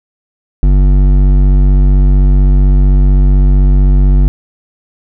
sine tone with hard clipping, 47.87 Hz, G1, 40 cents flat, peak -6 dBFS, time 0.63-4.28 s, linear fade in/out 0 ms, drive 11 dB, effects none

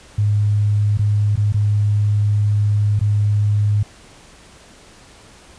sine tone with dropouts, 103.83 Hz, G#2, in tune, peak -13 dBFS, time 0.18-3.83 s, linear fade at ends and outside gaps 5 ms, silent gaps 0.974-0.991 / 1.358-1.375 / 1.524-1.542 / 2.993-3.011 s, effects pink hiss -45 dBFS RMS until 5.58 s + resampled to 22050 Hz

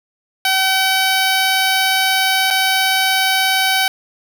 10% pulse tone with dropouts, 763 Hz, G5, 47 cents flat, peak -5 dBFS, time 0.45-3.88 s, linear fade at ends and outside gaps 2 ms, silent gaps 2.504-2.508 s, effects none

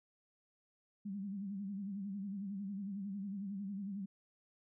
sine tone with vibrato, 198.2 Hz, G3, 19 cents sharp, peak -39 dBFS, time 1.05-4.06 s, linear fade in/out 10 ms, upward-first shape sine, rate 11 Hz, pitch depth 81 cents each way, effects none

